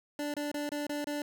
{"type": "tone bursts", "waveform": "25% pulse", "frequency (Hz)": 293.1, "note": "D4", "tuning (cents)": -3, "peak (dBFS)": -29, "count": 6, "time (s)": [0.19, 1.22], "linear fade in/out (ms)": 2, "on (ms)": 150, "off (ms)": 26, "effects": []}